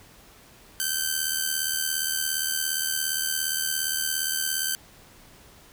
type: tone with amplitude modulation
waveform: 5% pulse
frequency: 1548 Hz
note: G6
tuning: 22 cents flat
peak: -11 dBFS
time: 0.8-4.75 s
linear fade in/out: 0 ms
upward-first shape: sine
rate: 77.3 Hz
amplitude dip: 60%
effects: pink hiss -52 dBFS RMS until 5.72 s